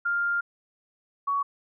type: tone pair in turn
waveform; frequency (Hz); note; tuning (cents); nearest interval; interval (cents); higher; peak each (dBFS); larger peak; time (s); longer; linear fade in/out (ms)
sine; 1400 / 1123.1; F6 / C#6; +4 / +22; major third; 382; first; -23; neither; 0.05-0.41 / 1.27-1.43; first; 10
effects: none